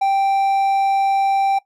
triangle tone, 784 Hz, G5, in tune, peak -12 dBFS, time 0.01-1.59 s, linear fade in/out 10 ms, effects noise-tail reverb RT60 0.1 s tail -18 dB re dry

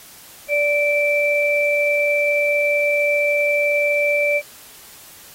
sine tone pair together, 583.8 / 2335 Hz, D5 / D7, -10 / -11 cents, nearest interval 2 octaves, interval 2399 cents, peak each -18 dBFS, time 0.48-4.42 s, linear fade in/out 50 ms, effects white hiss -43 dBFS RMS until 5.34 s + AAC 48 kbps

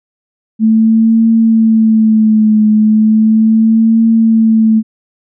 sine tone with vibrato, 220 Hz, A3, in tune, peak -5 dBFS, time 0.59-4.83 s, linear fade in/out 50 ms, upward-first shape triangle, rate 0.36 Hz, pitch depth 51 cents each way, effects none

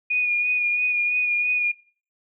sine tone with vibrato, 2453 Hz, D#7, 25 cents flat, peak -19 dBFS, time 0.1-1.72 s, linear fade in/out 10 ms, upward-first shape sine, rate 3 Hz, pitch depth 23 cents each way, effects noise-tail reverb RT60 0.4 s tail -19 dB re dry

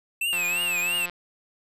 square tone with vibrato, 2637 Hz, E7, in tune, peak -24 dBFS, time 0.21-1.06 s, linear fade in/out 5 ms, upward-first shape triangle, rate 3 Hz, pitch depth 150 cents each way
click train, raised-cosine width 0.3 ms, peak -20 dBFS, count 136, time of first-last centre 0.33-1.097 s, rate 176 Hz
effects none

